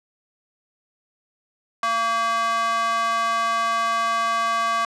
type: tone with high-pass filter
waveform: square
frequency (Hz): 228.7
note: A#3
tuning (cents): -33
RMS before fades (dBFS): -22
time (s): 1.83-4.85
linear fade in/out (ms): 2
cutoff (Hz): 1000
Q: 5.9
effects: low-pass 7000 Hz 12 dB/octave